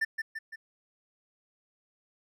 triangle tone with echo, 1785 Hz, A6, 24 cents sharp, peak -23 dBFS, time 0.01-0.05 s, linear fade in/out 10 ms, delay 170 ms, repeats 3, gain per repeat -5 dB, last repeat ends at 0.56 s, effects none

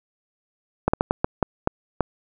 slowing click train, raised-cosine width 1 ms, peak -4 dBFS, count 8, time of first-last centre 0.88-2.007 s, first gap 55 ms, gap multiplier 1.35, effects none

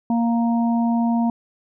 harmonic tone, 233.1 Hz, A#3, in tune, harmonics 1 / 3 / 4, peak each -17 / -27 / -29 dBFS, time 0.1-1.3 s, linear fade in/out 2 ms, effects none

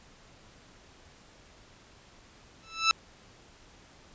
15% pulse tone with exponential growth, 1318.5 Hz, E6, in tune, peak -11 dBFS, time 2.63-2.91 s, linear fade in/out 0 ms, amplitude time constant 59 ms, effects pink hiss -56 dBFS RMS until 4.14 s + resampled to 16000 Hz

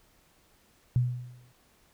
sine tone with exponential decay, 123.47 Hz, B2, in tune, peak -19 dBFS, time 0.96-1.52 s, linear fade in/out 0 ms, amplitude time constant 120 ms, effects pink hiss -64 dBFS RMS until 1.93 s

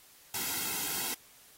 white noise with comb filter, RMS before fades -34 dBFS, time 0.34-1.14 s, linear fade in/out 2 ms, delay 1.7 ms, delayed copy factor -0.8, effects white hiss -58 dBFS RMS until 1.57 s + AAC 48 kbps

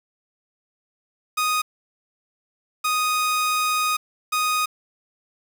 sawtooth tone bursts at uneven times, 1244.5 Hz, D#6, in tune, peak -16 dBFS, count 3, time 1.37-1.62 / 2.84-3.97 / 4.32-4.66 s, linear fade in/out 10 ms, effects 7-bit

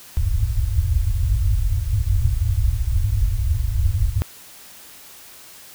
white low-pass noise, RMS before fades -19 dBFS, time 0.17-4.22 s, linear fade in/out 0 ms, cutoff 110 Hz, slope 96 dB/octave, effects white hiss -43 dBFS RMS until 5.74 s

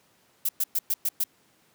violet noise bursts, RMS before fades -25 dBFS, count 6, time 0.45-1.24 s, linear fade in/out 5 ms, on 40 ms, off 110 ms, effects pink hiss -63 dBFS RMS until 1.74 s + high-pass 150 Hz 12 dB/octave

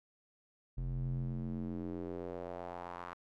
square tone with band-pass filter sweep, 43.86 Hz, F1, 8 cents sharp, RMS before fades -40 dBFS, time 0.77-3.14 s, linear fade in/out 10 ms, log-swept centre 91 to 1200 Hz, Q 2.3, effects none

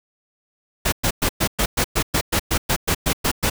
pink noise bursts, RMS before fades -19 dBFS, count 15, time 0.85-3.5 s, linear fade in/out 10 ms, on 74 ms, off 110 ms, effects none

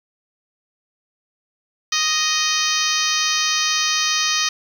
harmonic tone with a mistuned harmonic, 622.3 Hz, D#5, in tune, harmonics 2 / 3 / 4 / 5 / 6 / 7 / 8 / 9 / 10, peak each -26 / -26 / -26 / -26 / -26 / -26 / -26 / -26 / -26 dBFS, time 1.92-4.49 s, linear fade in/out 5 ms, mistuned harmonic 9, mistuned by +23 cents, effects 7-bit

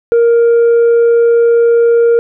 sine tone with tanh clipping, 467.4 Hz, A#4, 5 cents sharp, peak -6 dBFS, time 0.12-2.19 s, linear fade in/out 0 ms, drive 2 dB, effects none

